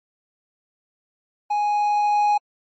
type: tone with level ramp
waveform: triangle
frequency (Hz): 830.6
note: G#5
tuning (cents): 0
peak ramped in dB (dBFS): -17 to -13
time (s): 1.5-2.38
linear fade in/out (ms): 10
effects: MP3 32 kbps